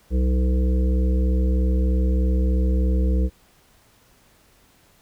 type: harmonic tone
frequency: 63.2 Hz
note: B1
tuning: 41 cents sharp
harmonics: 1 / 3 / 5 / 7 / 8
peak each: -17 / -27 / -31 / -34 / -35 dBFS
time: 0.1-3.3 s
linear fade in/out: 50 ms
effects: pink hiss -57 dBFS RMS until 5.01 s